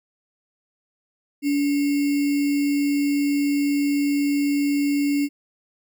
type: tone with sample-and-hold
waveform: sine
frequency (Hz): 286.1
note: D4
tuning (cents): -45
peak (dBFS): -18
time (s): 1.42-5.29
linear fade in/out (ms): 50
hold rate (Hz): 2450
effects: none